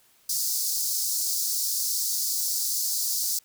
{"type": "high-pass noise", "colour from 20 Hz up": "pink", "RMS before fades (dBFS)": -27, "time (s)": [0.29, 3.39], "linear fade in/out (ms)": 5, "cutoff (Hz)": 4600, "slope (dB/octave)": 48, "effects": ["white hiss -61 dBFS RMS until 3.44 s"]}